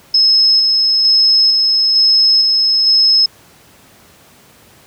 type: tone with tremolo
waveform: sine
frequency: 5180 Hz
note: E8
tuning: 31 cents flat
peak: -7 dBFS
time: 0.14-3.26 s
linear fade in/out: 5 ms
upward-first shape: square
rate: 1.1 Hz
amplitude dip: 25%
effects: pink hiss -45 dBFS RMS until 4.86 s + high-pass 80 Hz 12 dB/octave